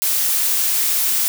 blue noise, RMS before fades -18 dBFS, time 0.02-1.28 s, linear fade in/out 0 ms, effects none

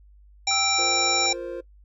harmonic tone, 784 Hz, G5, in tune, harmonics 1 / 3 / 5 / 7 / 9, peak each -27 / -27 / -27 / -27 / -27 dBFS, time 0.47-1.33 s, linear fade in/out 5 ms
sine tone with tremolo, 1318.5 Hz, E6, in tune, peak -30 dBFS, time 0.51-1.26 s, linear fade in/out 0 ms, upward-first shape triangle, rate 4 Hz, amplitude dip 25%
triangle chord, F suspended fourth, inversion none, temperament equal, 349.2 / 466.2 / 523.3 Hz, F4 / Bb4 / C5, 0 / 0 / 0 cents, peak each -32 / -34 / -32 dBFS, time 0.78-1.61 s, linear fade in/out 10 ms
effects noise-tail reverb RT60 0.1 s tail -19 dB re dry + added 50 Hz sine -49 dBFS peak until 1.84 s

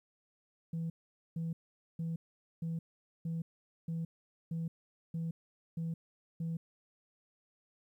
sine tone bursts, 164.81 Hz, E3, in tune, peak -32 dBFS, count 10, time 0.73-6.57 s, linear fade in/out 5 ms, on 170 ms, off 460 ms, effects tanh soft clip ceiling -32 dBFS + 12-bit

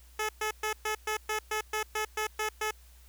10% pulse tone bursts, 430 Hz, A4, 40 cents flat, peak -21 dBFS, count 12, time 0.19-2.71 s, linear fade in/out 5 ms, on 100 ms, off 120 ms, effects added 60 Hz sine -53 dBFS peak until 3.08 s + white hiss -61 dBFS RMS until 3.08 s

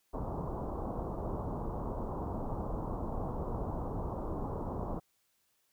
pink low-pass noise, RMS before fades -37 dBFS, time 0.13-5 s, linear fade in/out 10 ms, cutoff 1100 Hz, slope 48 dB/octave, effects white hiss -75 dBFS RMS until 5.72 s

